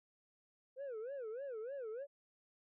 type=tone with vibrato; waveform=sine; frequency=493.9 Hz; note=B4; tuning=in tune; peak=-39 dBFS; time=0.76-2.07 s; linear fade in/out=50 ms; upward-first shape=sine; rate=3.3 Hz; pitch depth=240 cents each way; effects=tanh soft clip ceiling -41 dBFS